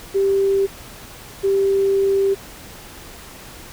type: tone pair in turn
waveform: sine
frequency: 392 / 392 Hz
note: G4 / G4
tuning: 0 / 0 cents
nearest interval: unison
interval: 0 cents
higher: neither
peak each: -14 dBFS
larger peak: neither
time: 0.14-0.67 / 1.43-2.35 s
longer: second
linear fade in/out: 20 ms
effects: pink hiss -39 dBFS RMS until 3.72 s